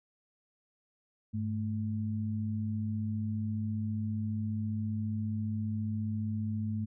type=tone pair together; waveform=sine; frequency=102.66 / 217.4 Hz; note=G#2 / A3; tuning=-20 / -21 cents; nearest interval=octave + minor second; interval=1299 cents; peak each=-33 / -34 dBFS; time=1.33-6.86 s; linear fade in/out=20 ms; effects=none